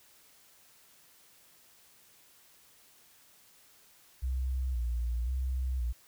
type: tone with vibrato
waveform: sine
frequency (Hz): 61.74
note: B1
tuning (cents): 0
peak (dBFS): -28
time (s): 4.22-5.93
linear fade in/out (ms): 20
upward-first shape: square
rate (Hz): 0.95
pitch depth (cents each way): 74
effects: tanh soft clip ceiling -25 dBFS + white hiss -61 dBFS RMS until 6.07 s